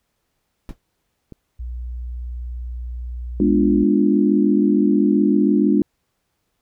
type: noise with exponential decay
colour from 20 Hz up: brown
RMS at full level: -27 dBFS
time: 0.69-0.78 s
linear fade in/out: 1 ms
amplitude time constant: 18 ms
type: clicks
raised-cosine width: 3 ms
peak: -24 dBFS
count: 2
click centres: 0.708 / 1.323 s
type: tone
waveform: sine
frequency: 60.5 Hz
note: B1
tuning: 35 cents flat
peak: -26 dBFS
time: 1.59-3.84 s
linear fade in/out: 10 ms
type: chord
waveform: sine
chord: G# diminished seventh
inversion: none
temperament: equal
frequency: 207.7 / 246.9 / 293.7 / 349.2 Hz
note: G#3 / B3 / D4 / F4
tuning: 0 / 0 / 0 / 0 cents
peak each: -17 / -21 / -17 / -21 dBFS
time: 3.4-5.82 s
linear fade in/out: 2 ms
effects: pink hiss -72 dBFS RMS until 6.61 s